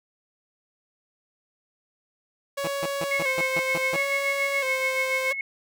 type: tone with vibrato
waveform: sawtooth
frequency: 540 Hz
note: C#5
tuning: 45 cents flat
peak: -23 dBFS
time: 2.57-5.33 s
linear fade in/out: 10 ms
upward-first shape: square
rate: 0.73 Hz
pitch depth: 59 cents each way
type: tone bursts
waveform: 10% pulse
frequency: 165.7 Hz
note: E3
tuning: 9 cents sharp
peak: -20 dBFS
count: 8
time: 2.64-3.962 s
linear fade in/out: 2 ms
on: 34 ms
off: 150 ms
type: tone with tremolo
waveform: sine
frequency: 2185 Hz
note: C#7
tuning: 26 cents flat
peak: -22 dBFS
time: 3.11-5.41 s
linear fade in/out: 2 ms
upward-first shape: sine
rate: 7 Hz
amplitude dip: 65%
effects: none